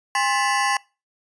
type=ring-modulated tone; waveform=25% pulse; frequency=932.3 Hz; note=A#5; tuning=in tune; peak=-12 dBFS; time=0.15-0.77 s; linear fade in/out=2 ms; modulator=123 Hz; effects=noise-tail reverb RT60 0.3 s tail -24 dB re dry + resampled to 22050 Hz